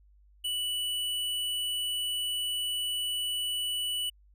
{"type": "tone", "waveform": "square", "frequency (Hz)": 2960, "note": "F#7", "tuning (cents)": 0, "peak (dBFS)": -30, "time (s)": [0.44, 4.1], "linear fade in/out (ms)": 10, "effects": ["added 50 Hz sine -57 dBFS peak until 4.34 s"]}